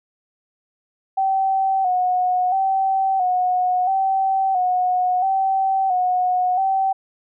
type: tone with vibrato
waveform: sine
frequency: 750 Hz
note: F#5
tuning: 23 cents sharp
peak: -16 dBFS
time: 1.17-6.93 s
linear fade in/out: 10 ms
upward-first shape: square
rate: 0.74 Hz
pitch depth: 48 cents each way
effects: none